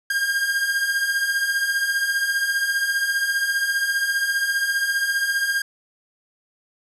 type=beating tone pair; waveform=45% pulse; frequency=1600 / 1615 Hz; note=G6 / G#6; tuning=+35 / -49 cents; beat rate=15 Hz; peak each=-27 / -21 dBFS; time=0.1-5.62 s; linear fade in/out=5 ms; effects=resampled to 32000 Hz + 9-bit